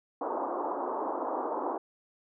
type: band-pass noise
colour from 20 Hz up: white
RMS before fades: -33 dBFS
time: 0.21-1.78 s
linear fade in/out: 5 ms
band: 270 to 1100 Hz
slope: 48 dB/octave
effects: none